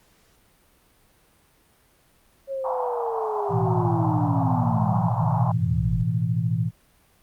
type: linear sweep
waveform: sine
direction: down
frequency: 550 to 34.77 Hz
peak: -26 dBFS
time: 2.47-6.05 s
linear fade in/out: 50 ms
type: band-pass noise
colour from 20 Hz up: white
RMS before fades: -29 dBFS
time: 2.64-5.52 s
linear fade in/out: 5 ms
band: 690 to 980 Hz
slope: 48 dB/octave
type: chord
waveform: sine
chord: A suspended second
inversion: none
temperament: equal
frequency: 110 / 123.47 / 164.81 Hz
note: A2 / B2 / E3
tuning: 0 / 0 / 0 cents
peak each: -25 dBFS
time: 3.49-6.71 s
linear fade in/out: 50 ms
effects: pink hiss -60 dBFS RMS until 7.22 s + Opus 48 kbps